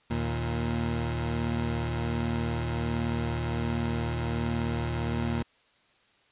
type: tone pair together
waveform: 20% pulse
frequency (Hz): 77.49 / 116.9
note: D#2 / A#2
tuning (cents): -7 / +5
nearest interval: perfect fifth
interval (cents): 712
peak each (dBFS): -26 / -25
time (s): 0.1-5.43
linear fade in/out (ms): 10
effects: white hiss -64 dBFS RMS until 6.31 s + resampled to 8000 Hz